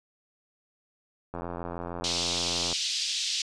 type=click train; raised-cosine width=1 ms; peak=-21 dBFS; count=121; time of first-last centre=1.34-2.727 s; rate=86.5 Hz
type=band-pass noise; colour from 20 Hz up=white; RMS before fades=-30 dBFS; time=2.04-3.42 s; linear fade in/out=2 ms; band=3100 to 5500 Hz; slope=24 dB/octave
effects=resampled to 22050 Hz